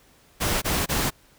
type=noise bursts; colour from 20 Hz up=pink; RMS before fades=-24 dBFS; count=3; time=0.4-1.106 s; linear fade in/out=20 ms; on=220 ms; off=23 ms; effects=pink hiss -57 dBFS RMS until 1.38 s